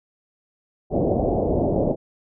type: low-pass noise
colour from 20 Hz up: white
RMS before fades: -21 dBFS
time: 0.9-1.96 s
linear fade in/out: 50 ms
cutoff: 680 Hz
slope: 48 dB/octave
effects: none